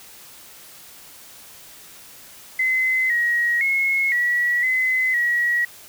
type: tone with pitch steps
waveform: sine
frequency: 2045 / 1897 / 2172 / 1933 / 2034 / 1915 Hz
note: C7 / A#6 / C#7 / B6 / C7 / A#6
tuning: -40 / +30 / -36 / -38 / -50 / +46 cents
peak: -17 dBFS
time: 2.59-5.65 s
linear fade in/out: 5 ms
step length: 510 ms
effects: white hiss -44 dBFS RMS until 5.88 s